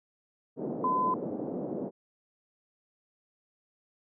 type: band-pass noise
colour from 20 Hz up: pink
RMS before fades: -35 dBFS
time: 0.56-1.91 s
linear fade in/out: 50 ms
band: 200 to 570 Hz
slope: 24 dB/octave
type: tone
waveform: sine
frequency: 1016 Hz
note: B5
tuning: 49 cents sharp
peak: -25 dBFS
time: 0.84-1.14 s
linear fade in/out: 2 ms
effects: none